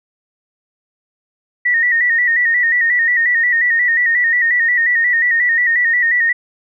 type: tone with vibrato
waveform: sine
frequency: 1900 Hz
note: A#6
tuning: 33 cents sharp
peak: -11 dBFS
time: 1.65-6.33 s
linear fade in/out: 10 ms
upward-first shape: square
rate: 5.6 Hz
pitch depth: 51 cents each way
effects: none